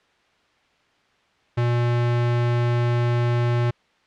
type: tone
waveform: square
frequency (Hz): 120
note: B2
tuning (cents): -49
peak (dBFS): -19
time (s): 1.57-3.71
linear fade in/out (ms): 10
effects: white hiss -61 dBFS RMS until 4.06 s + low-pass 3000 Hz 12 dB/octave